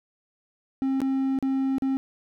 triangle tone with dropouts, 267.5 Hz, C4, 38 cents sharp, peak -20 dBFS, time 0.82-1.97 s, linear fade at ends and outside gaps 0 ms, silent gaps 1.004-1.017 / 1.388-1.426 / 1.783-1.822 s, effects none

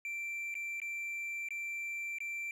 triangle tone with dropouts, 2349 Hz, D7, in tune, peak -35 dBFS, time 0.05-2.51 s, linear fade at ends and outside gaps 1 ms, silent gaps 0.542-0.552 / 0.801-0.817 / 1.487-1.506 / 2.185-2.204 s, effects none

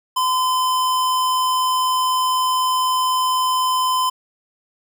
square tone, 1022 Hz, C6, 41 cents flat, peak -17 dBFS, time 0.16-4.1 s, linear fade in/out 10 ms, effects none

